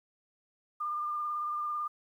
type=tone with vibrato; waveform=sine; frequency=1202 Hz; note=D6; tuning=40 cents sharp; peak=-31 dBFS; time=0.8-1.88 s; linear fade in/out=10 ms; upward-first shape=sine; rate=18 Hz; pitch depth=19 cents each way; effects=11-bit